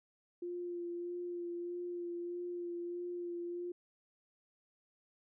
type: tone with vibrato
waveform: sine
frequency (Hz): 349.2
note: F4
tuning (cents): 0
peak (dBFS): -38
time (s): 0.42-3.72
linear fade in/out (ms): 5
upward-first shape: sine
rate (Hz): 1.6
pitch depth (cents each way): 17
effects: none